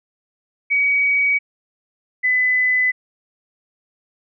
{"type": "tone pair in turn", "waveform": "sine", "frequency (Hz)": [2263, 2007], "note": ["C#7", "B6"], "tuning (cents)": [35, 27], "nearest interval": "major second", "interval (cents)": 208, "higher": "first", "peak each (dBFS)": -14, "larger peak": "neither", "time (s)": [[0.7, 1.39], [2.23, 2.92]], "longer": "neither", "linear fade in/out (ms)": 20, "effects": []}